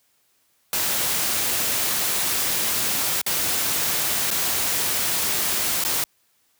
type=noise with dropouts; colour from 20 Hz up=white; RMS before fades=-23 dBFS; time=0.73-6.04 s; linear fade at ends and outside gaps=1 ms; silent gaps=3.215-3.264 / 4.305-4.312 / 5.839-5.849 s; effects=white hiss -65 dBFS RMS until 6.59 s + high-pass 60 Hz 12 dB/octave